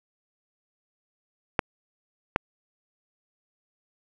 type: clicks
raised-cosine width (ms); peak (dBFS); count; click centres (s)
0.5; -5; 2; 1.592 / 2.361
effects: none